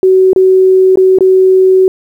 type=tone with dropouts; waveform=sine; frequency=376 Hz; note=F#4; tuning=28 cents sharp; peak=-3 dBFS; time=0.03-1.88 s; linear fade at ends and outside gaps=1 ms; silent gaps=0.332-0.361 / 0.957-0.973 / 1.186-1.207 s; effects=7-bit